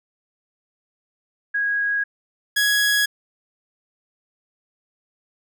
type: tone pair in turn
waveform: sine / sawtooth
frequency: 1649 / 1668.2 Hz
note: G#6 / G#6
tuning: -13 / +7 cents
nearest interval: unison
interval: 20 cents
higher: second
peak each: -19 / -13 dBFS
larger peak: second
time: 1.54-2.04 / 2.56-3.06 s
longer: neither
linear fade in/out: 10 ms
effects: none